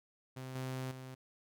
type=tone with level steps; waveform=sawtooth; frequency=130 Hz; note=C3; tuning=11 cents flat; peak=-39 / -34 / -42 dBFS; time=0.36-1.15 s; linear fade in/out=10 ms; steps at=0.55 / 0.91 s; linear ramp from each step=2 ms; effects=none